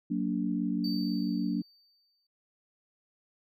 sine chord, Gb augmented, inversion none, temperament just, 185 / 231.2 / 289.1 Hz, Gb3 / Bb3 / D4, 0 / -14 / -27 cents, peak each -32 dBFS, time 0.1-1.62 s, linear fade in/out 10 ms
triangle tone with exponential decay, 4600 Hz, D8, 37 cents flat, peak -34 dBFS, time 0.84-2.27 s, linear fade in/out 5 ms, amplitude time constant 310 ms
effects none

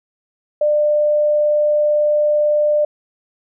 sine tone, 597 Hz, D5, 28 cents sharp, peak -12 dBFS, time 0.61-2.85 s, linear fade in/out 5 ms, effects none

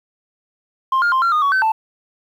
sine tone with pitch steps, 1056 / 1411 / 1049 / 1372 / 1228 / 1122 / 1530 / 883 Hz, C6 / F6 / C6 / F6 / D#6 / C#6 / G6 / A5, +16 / +17 / +4 / -31 / -23 / +21 / -42 / +6 cents, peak -11 dBFS, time 0.92-1.72 s, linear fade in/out 5 ms, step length 100 ms, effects tanh soft clip ceiling -12 dBFS + 8-bit

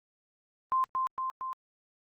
sine tone with echo, 1044 Hz, C6, 4 cents flat, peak -24 dBFS, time 0.72-0.84 s, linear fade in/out 0 ms, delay 230 ms, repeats 3, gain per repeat -3 dB, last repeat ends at 1.53 s, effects Opus 24 kbps

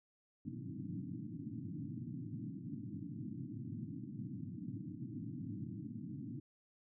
pink band-pass noise, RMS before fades -45 dBFS, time 0.45-6.4 s, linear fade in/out 5 ms, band 100 to 320 Hz, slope 96 dB/octave, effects none

